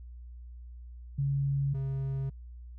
sine / triangle tone pair in turn, 139 / 135.28 Hz, C#3 / C#3, +5 / -42 cents, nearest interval unison, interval 47 cents, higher first, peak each -26 / -28 dBFS, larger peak first, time 1.18-1.74 / 1.74-2.3 s, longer neither, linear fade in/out 10 ms, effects added 60 Hz sine -43 dBFS peak until 2.78 s

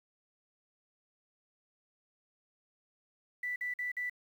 sine tone bursts, 1975.5 Hz, B6, in tune, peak -33 dBFS, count 4, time 3.43-4.097 s, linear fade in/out 5 ms, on 130 ms, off 49 ms, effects 10-bit

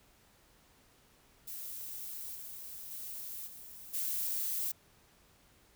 violet noise with level steps, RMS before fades -43 / -46 / -43 / -50 / -35 dBFS, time 1.47-4.72 s, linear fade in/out 10 ms, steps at 2.34 / 2.9 / 3.46 / 3.93 s, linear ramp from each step 20 ms, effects pink hiss -65 dBFS RMS until 5.75 s

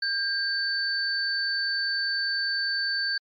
sine tone pair together, 1600 / 4525 Hz, G6 / C#8, +35 / +35 cents, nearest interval octave + tritone, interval 1800 cents, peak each -27 dBFS, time 0.02-3.18 s, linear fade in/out 5 ms, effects MP3 64 kbps

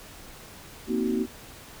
sine chord, C half-diminished seventh, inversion third, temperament just, 235.5 / 261.6 / 314 / 376.7 Hz, Bb3 / C4 / Eb4 / Gb4, +18 / 0 / +16 / +31 cents, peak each -27 / -30 / -31 / -29 dBFS, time 0.87-1.27 s, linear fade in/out 50 ms, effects pink hiss -46 dBFS RMS until 1.8 s

